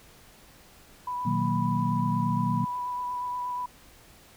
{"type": "tone with vibrato", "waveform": "sine", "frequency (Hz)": 987.8, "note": "B5", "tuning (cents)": 0, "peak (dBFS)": -29, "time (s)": [1.07, 3.66], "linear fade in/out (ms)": 5, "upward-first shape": "sine", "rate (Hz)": 8.4, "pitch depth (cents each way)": 13}
{"type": "chord", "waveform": "sine", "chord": "B major seventh", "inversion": "none", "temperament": "equal with one note detuned", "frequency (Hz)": [120.93, 155.56, 185, 233.1], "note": ["B2", "D#3", "F#3", "A#3"], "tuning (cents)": [-36, 0, 0, 0], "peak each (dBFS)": -30, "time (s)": [1.25, 2.65], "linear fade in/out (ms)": 10}
{"effects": ["pink hiss -54 dBFS RMS until 4.36 s"]}